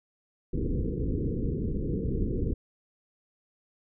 pink low-pass noise, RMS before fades -29 dBFS, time 0.53-2.54 s, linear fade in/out 10 ms, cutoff 480 Hz, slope 96 dB/octave, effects none

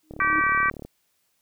sine tone with exponential growth, 311.1 Hz, D#4, in tune, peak -25 dBFS, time 0.03-0.4 s, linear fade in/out 5 ms, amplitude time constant 79 ms
click train, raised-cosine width 2 ms, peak -24 dBFS, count 28, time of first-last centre 0.11-0.85 s, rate 36.5 Hz
harmonic tone, 385.9 Hz, G4, 27 cents flat, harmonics 3 / 4 / 5 / 6, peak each -22 / -24 / -26 / -28 dBFS, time 0.2-0.7 s, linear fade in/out 2 ms
effects white hiss -70 dBFS RMS until 1.41 s

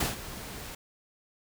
pink noise with ADSR envelope, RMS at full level -27 dBFS, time 0-0.75 s, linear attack 5 ms, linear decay 150 ms, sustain -14 dB, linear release 5 ms, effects none

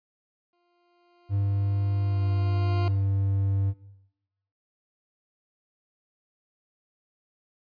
20% pulse tone with exponential growth, 349.6 Hz, F4, 2 cents sharp, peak -25 dBFS, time 0.53-2.88 s, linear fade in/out 1 ms, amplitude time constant 510 ms
triangle tone with pitch glide, 99.9 to 98.07 Hz, G2 to G2, +33 to +1 cents, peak -20 dBFS, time 1.29-3.74 s, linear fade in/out 50 ms, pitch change -32 cents, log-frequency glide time 2.1-2.21 s
effects noise-tail reverb RT60 0.9 s tail -19 dB re dry + resampled to 11025 Hz

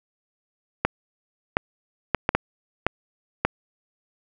clicks, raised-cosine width 0.5 ms, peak -3 dBFS, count 7, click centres 0.85 / 1.569 / 2.147 / 2.291 / 2.35 / 2.866 / 3.45 s, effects none

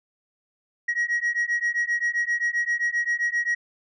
sine beating tone pair, 1896 / 1903.6 Hz, A#6 / A#6, +29 / +36 cents, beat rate 7.6 Hz, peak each -23 dBFS, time 0.88-3.55 s, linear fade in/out 10 ms, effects tanh soft clip ceiling -19 dBFS

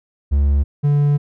triangle tone pair in turn, 70.8 / 144.91 Hz, C#2 / D3, +37 / -23 cents, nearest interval octave, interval 1240 cents, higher second, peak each -10 / -10 dBFS, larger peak neither, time 0.31-0.64 / 0.83-1.18 s, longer second, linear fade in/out 20 ms, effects none

